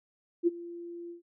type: tone with ADSR envelope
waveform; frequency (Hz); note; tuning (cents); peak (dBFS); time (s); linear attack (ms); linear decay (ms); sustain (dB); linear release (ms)
sine; 343.7; F4; -28; -19; 0.43-1.22; 42; 23; -20; 120
effects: none